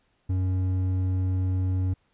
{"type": "tone with hard clipping", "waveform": "sine", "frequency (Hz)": 92.9, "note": "F#2", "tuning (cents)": 7, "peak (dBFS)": -24, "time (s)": [0.29, 1.94], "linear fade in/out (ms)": 10, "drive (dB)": 6, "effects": ["pink hiss -69 dBFS RMS until 2.13 s", "resampled to 8000 Hz"]}